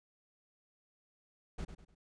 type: noise with echo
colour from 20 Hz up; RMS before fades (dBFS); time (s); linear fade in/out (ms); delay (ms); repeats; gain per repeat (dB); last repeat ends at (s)
brown; -39; 1.58-1.65; 10; 100; 3; -9; 1.95
effects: resampled to 22050 Hz